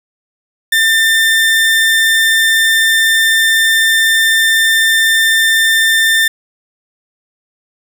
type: tone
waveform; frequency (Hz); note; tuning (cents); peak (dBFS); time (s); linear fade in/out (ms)
30% pulse; 1794; A6; +33; -6; 0.72-6.28; 5
effects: none